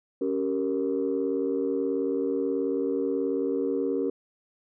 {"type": "chord", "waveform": "sine", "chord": "G diminished", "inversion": "second", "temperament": "equal with one note detuned", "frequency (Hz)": [277.2, 387.7, 466.2], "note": ["Db4", "G4", "Bb4"], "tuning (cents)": [0, -19, 0], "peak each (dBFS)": -28, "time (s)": [0.21, 4.1], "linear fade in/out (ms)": 5, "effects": ["tanh soft clip ceiling -17 dBFS"]}